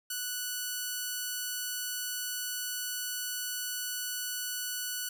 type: tone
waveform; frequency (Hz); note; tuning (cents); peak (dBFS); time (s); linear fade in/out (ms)
5% pulse; 1480; F#6; 0; -22; 0.1-5.09; 5
effects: none